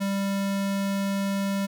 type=tone; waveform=square; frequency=197.2 Hz; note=G3; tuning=11 cents sharp; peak=-25 dBFS; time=0-1.67 s; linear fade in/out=20 ms; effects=none